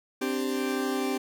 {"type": "chord", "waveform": "40% pulse", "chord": "C suspended second", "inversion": "none", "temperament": "equal", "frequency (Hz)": [261.6, 293.7, 392], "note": ["C4", "D4", "G4"], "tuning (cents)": [0, 0, 0], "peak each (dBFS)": [-29, -33, -30], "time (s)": [0.21, 1.18], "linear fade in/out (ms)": 10, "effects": []}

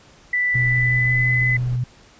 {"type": "tone with pitch glide", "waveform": "sine", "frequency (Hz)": [1979, 2017], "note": ["B6", "B6"], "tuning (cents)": [3, 36], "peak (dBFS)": -17, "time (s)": [0.33, 1.57], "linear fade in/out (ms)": 5, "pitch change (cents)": 33, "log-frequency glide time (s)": [0.6, 1.29]}
{"type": "noise", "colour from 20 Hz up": "brown", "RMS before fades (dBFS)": -35, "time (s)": [0.54, 1.76], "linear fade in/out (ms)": 0}
{"type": "tone with vibrato", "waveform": "sine", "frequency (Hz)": 123.47, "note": "B2", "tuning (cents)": 0, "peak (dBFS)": -19, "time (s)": [0.55, 1.84], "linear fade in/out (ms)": 5, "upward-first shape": "sine", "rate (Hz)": 5.7, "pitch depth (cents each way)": 11}
{"effects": ["pink hiss -50 dBFS RMS until 2.19 s", "resampled to 16000 Hz"]}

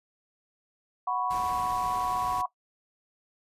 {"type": "chord", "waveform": "sine", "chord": "F# suspended fourth", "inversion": "none", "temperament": "equal with one note detuned", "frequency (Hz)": [736.6, 987.8, 1108.7], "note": ["F#5", "B5", "C#6"], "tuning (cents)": [-8, 0, 0], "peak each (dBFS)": -31, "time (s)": [1.07, 2.46], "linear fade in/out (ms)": 5}
{"type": "noise", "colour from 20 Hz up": "pink", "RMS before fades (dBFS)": -42, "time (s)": [1.3, 2.42], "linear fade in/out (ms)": 10}
{"effects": ["noise-tail reverb RT60 0.1 s tail -17 dB re dry", "resampled to 32000 Hz"]}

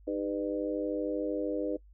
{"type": "harmonic tone with a mistuned harmonic", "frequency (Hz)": 100.2, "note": "G2", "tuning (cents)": 38, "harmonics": [3, 4, 5, 6], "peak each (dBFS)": [-33, -38, -34, -38], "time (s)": [0.07, 1.77], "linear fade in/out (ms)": 10, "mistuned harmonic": 3, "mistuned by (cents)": 41, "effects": ["noise-tail reverb RT60 0.1 s tail -22 dB re dry", "added 50 Hz sine -53 dBFS peak until 1.93 s"]}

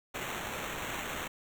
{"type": "noise with sample-and-hold", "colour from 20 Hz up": "blue", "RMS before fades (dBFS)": -38, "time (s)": [0.14, 1.28], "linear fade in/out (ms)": 10, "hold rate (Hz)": 4900, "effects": []}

